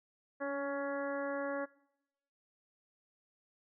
harmonic tone with a mistuned harmonic, 279.6 Hz, C#4, 15 cents sharp, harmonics 1 / 2 / 3 / 4 / 5 / 6 / 7, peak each -41 / -37 / -47 / -45 / -47 / -44 / -53 dBFS, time 0.4-1.66 s, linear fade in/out 20 ms, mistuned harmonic 1, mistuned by +18 cents, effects noise-tail reverb RT60 0.8 s tail -21 dB re dry

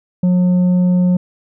sine tone with tanh clipping, 180.2 Hz, F#3, 45 cents flat, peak -11 dBFS, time 0.23-1.17 s, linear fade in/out 5 ms, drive 5 dB, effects none

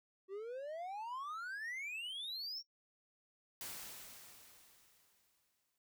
triangle exponential sweep, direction up, 373.9 to 5640 Hz, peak -40 dBFS, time 0.28-2.63 s, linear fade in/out 50 ms
white noise with exponential decay, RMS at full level -45 dBFS, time 3.61-5.78 s, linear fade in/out 1 ms, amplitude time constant 470 ms
effects noise-tail reverb RT60 0.1 s tail -18 dB re dry

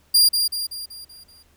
sawtooth tone with echo, 4793 Hz, D8, 34 cents sharp, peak -9 dBFS, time 0.14-0.29 s, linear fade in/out 10 ms, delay 190 ms, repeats 6, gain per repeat -6 dB, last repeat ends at 1.43 s, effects added 74 Hz sine -60 dBFS peak until 1.56 s + pink hiss -60 dBFS RMS until 1.56 s

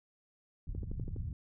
white low-pass noise, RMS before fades -39 dBFS, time 0.67-1.33 s, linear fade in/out 2 ms, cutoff 120 Hz, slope 24 dB/octave
click train, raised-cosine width 3 ms, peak -30 dBFS, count 6, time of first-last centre 0.75-1.163 s, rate 12.1 Hz
effects none

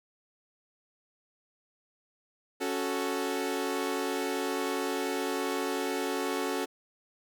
sawtooth chord, F# minor, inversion second, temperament equal, 277.2 / 370 / 440 Hz, C#4 / F#4 / A4, 0 / 0 / 0 cents, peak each -30 dBFS, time 2.6-6.66 s, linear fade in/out 20 ms, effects none

